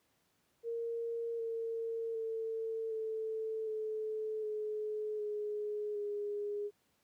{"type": "tone with pitch steps", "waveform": "sine", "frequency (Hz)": [463.6, 455.9, 448.3, 440.9, 433.6, 426.4, 419.3, 412.3], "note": ["A#4", "A#4", "A4", "A4", "A4", "G#4", "G#4", "G#4"], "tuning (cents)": [-10, -39, 32, 4, -25, 46, 17, -13], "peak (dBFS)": -35, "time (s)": [0.63, 6.71], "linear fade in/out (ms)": 50, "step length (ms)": 760, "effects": ["pink hiss -75 dBFS RMS until 7.03 s", "high-pass 100 Hz 12 dB/octave"]}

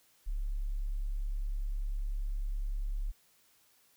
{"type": "tone", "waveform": "sine", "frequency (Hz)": 34.98, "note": "C#1", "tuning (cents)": 17, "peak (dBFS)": -31, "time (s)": [0.26, 3.12], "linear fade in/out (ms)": 20, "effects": ["white hiss -67 dBFS RMS until 3.96 s"]}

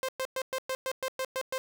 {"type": "tone bursts", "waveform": "sawtooth", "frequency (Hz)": 523.3, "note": "C5", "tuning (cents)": 0, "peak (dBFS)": -26, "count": 10, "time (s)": [0.03, 1.58], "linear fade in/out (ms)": 0, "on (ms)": 56, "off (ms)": 110, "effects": []}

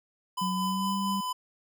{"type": "tone with tremolo", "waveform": "square", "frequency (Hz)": 1006, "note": "B5", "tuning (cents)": 32, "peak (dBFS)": -29, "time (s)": [0.37, 1.33], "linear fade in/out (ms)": 10, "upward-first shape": "sine", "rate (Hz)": 4.4, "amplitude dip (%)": 30}
{"type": "tone with pitch glide", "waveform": "sine", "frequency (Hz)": [185, 196], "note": ["F#3", "G3"], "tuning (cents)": [0, 0], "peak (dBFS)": -29, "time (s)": [0.41, 1.21], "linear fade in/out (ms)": 10, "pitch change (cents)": 100, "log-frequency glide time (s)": [0.55, 0.95]}
{"effects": []}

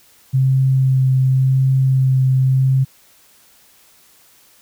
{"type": "tone with vibrato", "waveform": "sine", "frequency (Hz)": 131.8, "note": "C3", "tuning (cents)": 13, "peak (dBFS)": -11, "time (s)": [0.33, 2.85], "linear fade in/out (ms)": 20, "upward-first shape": "sine", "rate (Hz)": 0.9, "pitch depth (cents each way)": 12, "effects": ["white hiss -51 dBFS RMS until 4.61 s"]}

